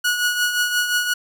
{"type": "tone with tremolo", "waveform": "sawtooth", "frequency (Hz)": 1459, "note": "F#6", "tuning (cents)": -25, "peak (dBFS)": -12, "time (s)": [0.04, 1.14], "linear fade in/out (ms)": 10, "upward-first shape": "triangle", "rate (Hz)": 5.7, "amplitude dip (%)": 60, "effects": []}